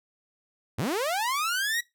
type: linear sweep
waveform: sawtooth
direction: up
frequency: 85 to 1943 Hz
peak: -22 dBFS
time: 0.78-1.81 s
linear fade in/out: 10 ms
effects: noise-tail reverb RT60 0.2 s tail -21 dB re dry